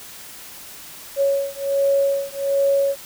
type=beating tone pair; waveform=sine; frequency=554.4 / 555.7 Hz; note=C#5 / C#5; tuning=0 / +4 cents; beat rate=1.3 Hz; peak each=-20 dBFS; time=1.16-2.96 s; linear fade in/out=50 ms; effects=white hiss -39 dBFS RMS until 3.05 s

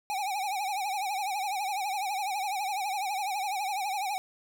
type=tone with vibrato; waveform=square; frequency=794 Hz; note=G5; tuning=22 cents sharp; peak=-30 dBFS; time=0.1-4.18 s; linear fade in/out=0 ms; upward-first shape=triangle; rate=12 Hz; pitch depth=140 cents each way; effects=none

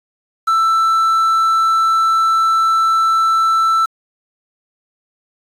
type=tone with quantisation; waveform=triangle; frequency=1328 Hz; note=E6; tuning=12 cents sharp; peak=-9 dBFS; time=0.47-3.86 s; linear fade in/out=10 ms; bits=6; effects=resampled to 32000 Hz

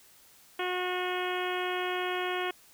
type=harmonic tone; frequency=363.1 Hz; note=F#4; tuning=33 cents flat; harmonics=1 / 2 / 3 / 4 / 5 / 6 / 7 / 8 / 9; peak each=-33 / -36 / -38 / -39 / -40 / -41 / -41 / -42 / -43 dBFS; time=0.59-2.51 s; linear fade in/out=5 ms; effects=white hiss -58 dBFS RMS until 2.73 s

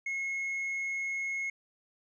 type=tone with tanh clipping; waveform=sine; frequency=2170 Hz; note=C#7; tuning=37 cents flat; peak=-32 dBFS; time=0.06-1.5 s; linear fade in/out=5 ms; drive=2 dB; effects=none

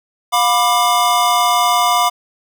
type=chord; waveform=square; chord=B diminished; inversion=second; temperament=just; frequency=711.2 / 987.8 / 1185.3 Hz; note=F5 / B5 / D6; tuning=+31 / 0 / +16 cents; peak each=-17 dBFS; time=0.32-2.1 s; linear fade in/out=20 ms; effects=none

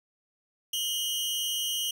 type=tone pair together; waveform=sawtooth; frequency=2900 / 3138 Hz; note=F#7 / G7; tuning=-35 / +1 cents; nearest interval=minor second; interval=136 cents; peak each=-28 dBFS; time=0.73-1.91 s; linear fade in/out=5 ms; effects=none

